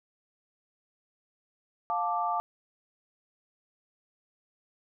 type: chord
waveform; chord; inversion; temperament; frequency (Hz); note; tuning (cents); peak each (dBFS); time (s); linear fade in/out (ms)
sine; D minor; first; just; 704.8 / 881 / 1174.7; F5 / A5 / D6; +16 / +2 / 0; -31; 1.9-2.4; 0
effects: none